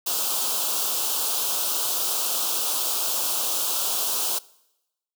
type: band-stop noise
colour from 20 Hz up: white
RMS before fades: -25 dBFS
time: 0.06-4.39 s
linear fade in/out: 10 ms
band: 1400 to 2800 Hz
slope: 48 dB/octave
effects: noise-tail reverb RT60 0.9 s tail -22 dB re dry + high-pass 400 Hz 12 dB/octave